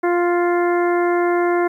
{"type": "harmonic tone", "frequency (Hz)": 349.6, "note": "F4", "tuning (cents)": 2, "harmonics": [1, 2, 3, 4, 5, 6], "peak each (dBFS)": [-16, -22, -26, -28, -30, -32], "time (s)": [0.03, 1.68], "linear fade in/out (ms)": 10, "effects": ["9-bit"]}